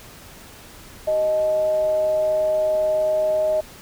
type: tone with frequency modulation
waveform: sine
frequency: 622.3 Hz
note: D#5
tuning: in tune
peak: -17 dBFS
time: 1.07-3.61 s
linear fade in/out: 10 ms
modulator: 238 Hz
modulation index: 0.22
effects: pink hiss -43 dBFS RMS until 3.81 s